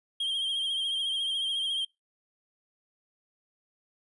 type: tone with vibrato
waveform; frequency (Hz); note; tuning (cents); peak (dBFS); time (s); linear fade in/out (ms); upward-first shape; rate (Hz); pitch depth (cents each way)
triangle; 3200; G7; +35; -26; 0.2-1.85; 5; sine; 14; 45
effects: noise-tail reverb RT60 0.2 s tail -26 dB re dry + resampled to 24000 Hz